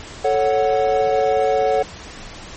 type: chord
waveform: triangle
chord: F# minor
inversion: first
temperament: equal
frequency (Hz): 440 / 554.4 / 740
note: A4 / C#5 / F#5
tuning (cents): 0 / 0 / 0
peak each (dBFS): -17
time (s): 0.24-1.83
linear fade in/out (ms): 10
effects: pink hiss -36 dBFS RMS until 2.56 s + MP3 32 kbps